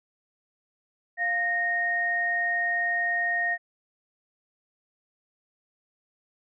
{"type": "tone pair together", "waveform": "sine", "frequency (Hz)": [698.5, 1855.6], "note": ["F5", "A#6"], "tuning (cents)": [0, -8], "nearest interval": "octave + perfect fourth", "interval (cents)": 1692, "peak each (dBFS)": [-31, -24], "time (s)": [1.17, 3.58], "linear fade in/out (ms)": 50, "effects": []}